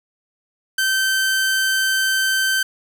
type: tone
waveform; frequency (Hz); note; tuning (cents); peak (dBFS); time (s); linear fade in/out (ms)
sawtooth; 1548; G6; -22; -13; 0.78-2.63; 5
effects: none